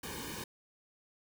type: noise with comb filter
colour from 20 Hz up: pink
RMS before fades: -42 dBFS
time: 0.03-0.44 s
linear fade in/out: 5 ms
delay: 1.5 ms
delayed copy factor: -0.95
effects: none